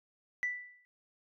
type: tone with exponential decay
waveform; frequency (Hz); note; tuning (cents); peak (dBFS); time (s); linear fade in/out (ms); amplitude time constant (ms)
sine; 1975.5; B6; 0; -27; 0.43-0.85; 0; 91
effects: tanh soft clip ceiling -25 dBFS